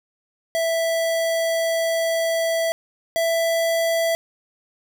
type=tone pair in turn; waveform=square; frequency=659.3 / 662.7 Hz; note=E5 / E5; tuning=0 / +9 cents; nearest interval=unison; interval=9 cents; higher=second; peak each=-20 / -19 dBFS; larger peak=second; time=0.55-2.72 / 3.16-4.15 s; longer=first; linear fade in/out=0 ms; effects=none